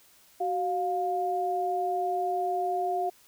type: tone pair together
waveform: sine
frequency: 373.9 / 707 Hz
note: F#4 / F5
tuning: +18 / +21 cents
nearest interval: major seventh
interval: 1103 cents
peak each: -31 / -27 dBFS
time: 0.4-3.1 s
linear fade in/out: 10 ms
effects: white hiss -59 dBFS RMS until 3.27 s